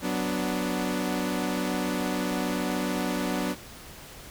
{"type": "chord", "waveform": "sawtooth", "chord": "B minor", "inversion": "second", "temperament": "equal with one note detuned", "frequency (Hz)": [185.96, 246.9, 293.7], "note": ["F#3", "B3", "D4"], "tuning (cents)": [9, 0, 0], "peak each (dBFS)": -27, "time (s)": [0.01, 3.56], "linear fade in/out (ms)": 50, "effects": ["pink hiss -45 dBFS RMS until 4.3 s"]}